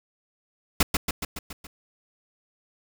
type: noise with echo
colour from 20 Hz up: pink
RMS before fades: -18 dBFS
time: 0.8-0.83 s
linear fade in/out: 5 ms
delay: 140 ms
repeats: 6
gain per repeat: -4 dB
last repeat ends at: 1.67 s
effects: none